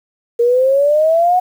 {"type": "exponential sweep", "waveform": "sine", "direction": "up", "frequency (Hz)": [466.2, 740], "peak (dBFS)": -9, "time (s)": [0.39, 1.4], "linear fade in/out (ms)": 10, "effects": ["7-bit"]}